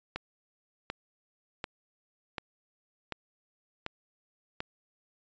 click train, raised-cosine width 0.3 ms, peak -18 dBFS, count 7, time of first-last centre 0.16-4.604 s, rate 1.35 Hz, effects resampled to 16000 Hz

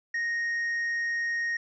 triangle tone, 1864.7 Hz, A#6, in tune, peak -25 dBFS, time 0.14-1.57 s, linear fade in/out 5 ms, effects resampled to 16000 Hz

